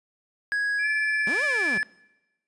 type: tone with pitch glide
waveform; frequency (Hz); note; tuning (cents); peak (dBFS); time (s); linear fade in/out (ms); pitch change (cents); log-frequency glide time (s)
triangle; 1661.2 to 1721.8; G#6 to A6; 0 to -38; -21; 0.52-1.83; 0; +62; 0.79-0.88
type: tone with tremolo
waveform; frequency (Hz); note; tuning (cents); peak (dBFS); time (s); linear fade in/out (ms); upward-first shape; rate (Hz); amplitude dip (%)
sine; 2349; D7; 0; -27; 0.78-1.82; 50; sine; 17; 50
type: linear two-way sweep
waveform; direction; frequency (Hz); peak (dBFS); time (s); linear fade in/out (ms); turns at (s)
sawtooth; up then down; 173.6 to 621 to 173.6; -27; 1.27-1.78; 2; 1.44
effects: noise-tail reverb RT60 1.0 s tail -22 dB re dry + resampled to 24000 Hz